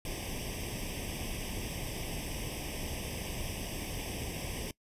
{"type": "noise with comb filter", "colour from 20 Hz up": "pink", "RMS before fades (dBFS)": -38, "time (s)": [0.05, 4.71], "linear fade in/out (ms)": 2, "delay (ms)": 0.36, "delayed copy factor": 1, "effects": ["noise-tail reverb RT60 0.1 s tail -22 dB re dry", "resampled to 32000 Hz"]}